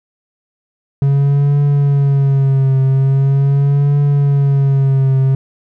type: tone with vibrato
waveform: triangle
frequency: 138.4 Hz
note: C#3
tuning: 2 cents flat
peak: -7 dBFS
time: 1.02-5.35 s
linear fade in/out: 2 ms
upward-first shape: triangle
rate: 0.42 Hz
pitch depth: 68 cents each way
effects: none